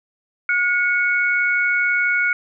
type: tone pair together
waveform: sine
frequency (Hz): 1441.4 / 2217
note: F#6 / C#7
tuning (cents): -46 / 0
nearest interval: perfect fifth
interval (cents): 746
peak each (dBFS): -18 / -19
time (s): 0.49-2.33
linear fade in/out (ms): 2
effects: none